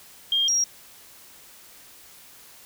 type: tone pair in turn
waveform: sine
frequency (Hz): 3214 / 5633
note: G7 / F8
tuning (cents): +43 / +14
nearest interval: minor seventh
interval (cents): 971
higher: second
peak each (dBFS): -19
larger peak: neither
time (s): 0.32-0.48 / 0.48-0.64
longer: neither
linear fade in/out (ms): 2
effects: white hiss -49 dBFS RMS until 2.65 s